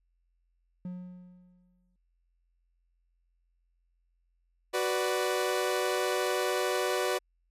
triangle tone with exponential decay, 180.3 Hz, F#3, 45 cents flat, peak -32 dBFS, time 0.85-1.96 s, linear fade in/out 2 ms, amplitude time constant 240 ms
sawtooth chord, B minor, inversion second, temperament equal with one note detuned, 373.2 / 493.9 / 587.3 Hz, F#4 / B4 / D5, +15 / 0 / 0 cents, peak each -27 / -28 / -29 dBFS, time 4.73-7.19 s, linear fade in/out 20 ms
effects added 43 Hz sine -70 dBFS peak until 7.5 s + resampled to 32000 Hz

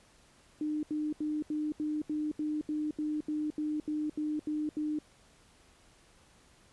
sine tone bursts, 303.3 Hz, D#4, 44 cents flat, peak -30 dBFS, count 15, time 0.61-4.988 s, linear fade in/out 2 ms, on 220 ms, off 77 ms, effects pink hiss -62 dBFS RMS until 6.72 s + resampled to 24000 Hz

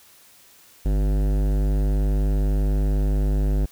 sine tone with hard clipping, 50.1 Hz, G1, 38 cents sharp, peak -20 dBFS, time 0.85-3.66 s, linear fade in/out 10 ms, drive 17 dB, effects white hiss -52 dBFS RMS until 3.71 s

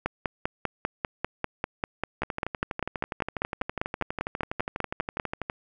two click trains, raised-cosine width 0.5 ms, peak -15 / -11 dBFS, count 41 / 27, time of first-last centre 2.22-5.499 / 0.06-5.198 s, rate 12.2 / 5.06 Hz, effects none

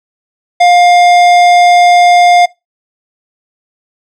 sine tone with tanh clipping, 706 Hz, F5, 19 cents sharp, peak -5 dBFS, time 0.6-2.46 s, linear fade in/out 10 ms, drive 16 dB, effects noise-tail reverb RT60 0.2 s tail -21 dB re dry

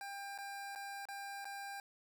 25% pulse tone with dropouts, 797 Hz, G5, 28 cents sharp, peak -40 dBFS, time 0.01-1.8 s, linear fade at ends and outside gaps 1 ms, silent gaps 0.378-0.386 / 0.751-0.758 / 1.054-1.086 / 1.445-1.453 s, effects 13-bit

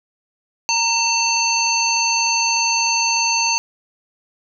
harmonic tone with a mistuned harmonic, 895 Hz, A5, 29 cents sharp, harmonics 1 / 3 / 5 / 7, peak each -21 / -21 / -21 / -21 dBFS, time 0.69-3.58 s, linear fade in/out 0 ms, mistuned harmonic 1, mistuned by +51 cents, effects none

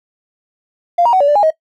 triangle tone with pitch steps, 695 / 947 / 750 / 571 / 588 / 822 / 632 Hz, F5 / A#5 / F#5 / D5 / D5 / G#5 / D#5, -9 / +27 / +23 / -49 / +2 / -18 / +27 cents, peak -4 dBFS, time 0.98-1.505 s, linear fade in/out 10 ms, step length 75 ms, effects noise-tail reverb RT60 0.1 s tail -21 dB re dry + tanh soft clip ceiling -6 dBFS

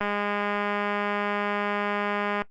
click train, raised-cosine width 0.5 ms, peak -13 dBFS, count 495, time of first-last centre 0.01-2.42 s, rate 205 Hz, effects noise-tail reverb RT60 0.1 s tail -18 dB re dry + Opus 32 kbps

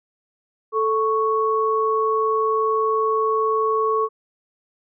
sine tone pair together, 439.6 / 1108.7 Hz, A4 / C#6, -2 / 0 cents, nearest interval octave + major third, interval 1602 cents, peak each -20 dBFS, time 0.72-4.09 s, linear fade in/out 50 ms, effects none

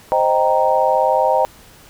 sine chord, C minor seventh, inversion none, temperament equal, 523.3 / 622.3 / 784 / 932.3 Hz, C5 / Eb5 / G5 / Bb5, 0 / 0 / 0 / 0 cents, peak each -18 dBFS, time 0.12-1.45 s, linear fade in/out 0 ms, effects pink hiss -45 dBFS RMS until 1.89 s

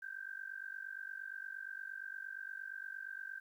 sine tone with amplitude modulation, 1568 Hz, G6, in tune, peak -39 dBFS, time 0.02-3.4 s, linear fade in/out 10 ms, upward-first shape sine, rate 48.6 Hz, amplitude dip 90%, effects 12-bit

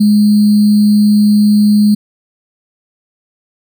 sine tone with sample-and-hold, 208.7 Hz, G#3, 9 cents sharp, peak -5 dBFS, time 0-1.95 s, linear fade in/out 10 ms, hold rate 4410 Hz, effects none

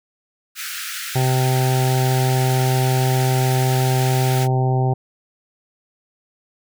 pink high-pass noise, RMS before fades -29 dBFS, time 0.55-4.48 s, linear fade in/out 50 ms, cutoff 1300 Hz, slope 96 dB/octave
harmonic tone, 129.3 Hz, C3, 20 cents flat, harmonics 1 / 2 / 3 / 4 / 5 / 6 / 7, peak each -16 / -31 / -25 / -33 / -31 / -25 / -33 dBFS, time 1.15-4.94 s, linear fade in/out 10 ms
effects none

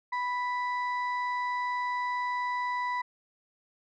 sine tone pair together, 987.8 / 1975.6 Hz, B5 / B6, 0 / 0 cents, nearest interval octave, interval 1200 cents, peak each -27 / -32 dBFS, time 0.12-3.02 s, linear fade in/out 10 ms, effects tanh soft clip ceiling -26 dBFS

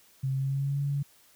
sine tone with pitch glide, 133.7 to 141.65 Hz, C3 to C#3, +38 to +38 cents, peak -26 dBFS, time 0.23-1.03 s, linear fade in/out 10 ms, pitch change +100 cents, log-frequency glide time 0.34-0.8 s, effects white hiss -60 dBFS RMS until 1.35 s

